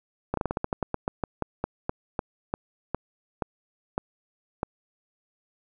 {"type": "slowing click train", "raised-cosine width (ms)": 1, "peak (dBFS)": -12, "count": 21, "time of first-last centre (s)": [0.34, 4.631], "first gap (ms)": 33, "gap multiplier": 1.17, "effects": []}